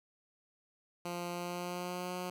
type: tone with pitch glide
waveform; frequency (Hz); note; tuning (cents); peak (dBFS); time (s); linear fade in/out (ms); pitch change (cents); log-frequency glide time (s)
10% pulse; 174.61 to 180.56; F3 to F#3; 0 to -42; -29; 1.05-2.3; 5; +58; 1.31-2.12
effects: none